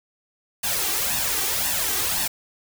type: noise with flanger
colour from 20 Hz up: white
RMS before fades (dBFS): -24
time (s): 0.63-2.28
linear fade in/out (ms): 10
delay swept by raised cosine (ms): 1.1 to 2.6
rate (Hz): 1.9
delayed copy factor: +0.7
effects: none